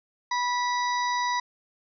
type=harmonic tone with a mistuned harmonic; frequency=980 Hz; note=B5; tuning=14 cents flat; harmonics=1 / 2 / 4 / 5 / 6; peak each=-25 / -31 / -37 / -39 / -41 dBFS; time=0.31-1.4 s; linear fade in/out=5 ms; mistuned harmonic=4; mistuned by=-23 cents; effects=none